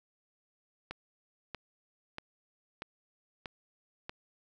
click train, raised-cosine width 0.3 ms, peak -23 dBFS, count 6, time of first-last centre 0.91-4.095 s, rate 1.57 Hz, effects none

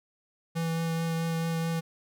square tone with vibrato, 164.81 Hz, E3, in tune, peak -28 dBFS, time 0.55-1.81 s, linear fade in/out 20 ms, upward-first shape triangle, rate 4.6 Hz, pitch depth 12 cents each way, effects none

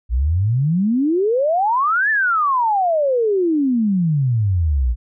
sine exponential two-way sweep, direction up then down, 55.5 to 1791 to 55.5 Hz, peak -14 dBFS, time 0.09-4.96 s, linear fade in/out 50 ms, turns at 2.1 s, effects none

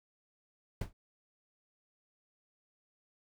brown noise with exponential decay, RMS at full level -29 dBFS, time 0.81-0.93 s, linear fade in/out 5 ms, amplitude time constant 25 ms, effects none

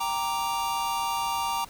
square chord, G minor, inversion none, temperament equal, 784 / 932.3 / 1174.7 Hz, G5 / Bb5 / D6, 0 / 0 / 0 cents, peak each -34 / -29 / -33 dBFS, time 0-1.65 s, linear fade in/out 10 ms, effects pink hiss -49 dBFS RMS until 1.69 s

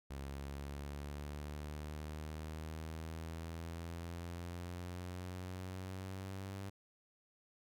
sawtooth exponential sweep, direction up, 68.6 to 98 Hz, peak -39 dBFS, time 0.1-6.7 s, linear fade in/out 10 ms, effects none

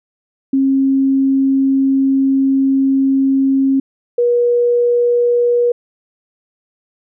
sine tone pair in turn, 270 / 481.1 Hz, C#4 / B4, -45 / -45 cents, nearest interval minor seventh, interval 1000 cents, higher second, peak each -10 dBFS, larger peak neither, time 0.53-3.8 / 4.18-5.72 s, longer first, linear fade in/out 5 ms, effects none

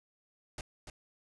pink noise with echo, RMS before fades -41 dBFS, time 0.58-0.61 s, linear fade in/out 2 ms, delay 290 ms, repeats 1, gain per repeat -6 dB, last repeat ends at 0.9 s, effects resampled to 22050 Hz

